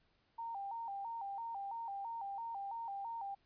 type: tone with vibrato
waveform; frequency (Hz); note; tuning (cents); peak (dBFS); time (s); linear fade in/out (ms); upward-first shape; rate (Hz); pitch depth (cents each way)
sine; 855; A5; -50; -40; 0.38-3.35; 10; square; 3; 130
effects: pink hiss -75 dBFS RMS until 3.45 s + resampled to 11025 Hz